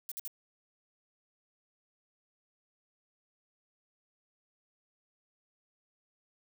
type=noise bursts; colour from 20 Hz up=violet; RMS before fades=-39 dBFS; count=3; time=0.09-0.276 s; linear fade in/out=0 ms; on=26 ms; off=54 ms; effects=none